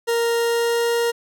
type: tone with pitch glide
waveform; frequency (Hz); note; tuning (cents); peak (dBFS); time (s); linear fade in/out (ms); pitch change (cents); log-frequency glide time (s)
40% pulse; 466.2 to 469.4; A#4 to A#4; 0 to +12; -17; 0.07-1.12; 20; +12; 0.34-0.93
effects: none